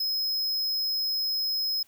square tone, 5120 Hz, D#8, 49 cents sharp, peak -26 dBFS, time 0-1.83 s, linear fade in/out 5 ms, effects white hiss -62 dBFS RMS until 1.87 s

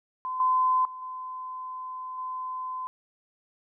sine tone with level steps, 1024 Hz, C6, 38 cents flat, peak -29 / -20 / -37 / -34 / -31 dBFS, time 0.25-2.87 s, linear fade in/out 0 ms, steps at 0.4 / 0.85 / 1.02 / 2.18 s, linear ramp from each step 2 ms, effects none

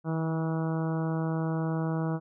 harmonic tone with a mistuned harmonic, 161.7 Hz, E3, 33 cents flat, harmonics 1 / 2 / 3 / 4 / 5 / 6 / 7 / 8 / 9, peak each -28 / -34 / -38 / -40 / -42 / -44 / -45 / -46 / -47 dBFS, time 0.04-2.2 s, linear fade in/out 50 ms, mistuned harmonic 1, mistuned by -17 cents, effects none

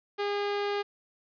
sawtooth tone, 407.2 Hz, G#4, 34 cents flat, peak -24 dBFS, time 0.18-0.83 s, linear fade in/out 20 ms, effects resampled to 11025 Hz + 10-bit

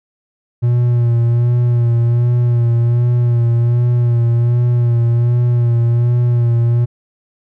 triangle tone with vibrato, 119.4 Hz, A#2, 42 cents sharp, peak -8 dBFS, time 0.62-6.86 s, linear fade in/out 20 ms, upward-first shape sine, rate 1.3 Hz, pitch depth 30 cents each way, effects none

